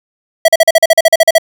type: tone bursts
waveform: square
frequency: 653 Hz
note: E5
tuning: 17 cents flat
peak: -3 dBFS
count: 13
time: 0.45-1.383 s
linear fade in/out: 5 ms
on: 33 ms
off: 42 ms
effects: none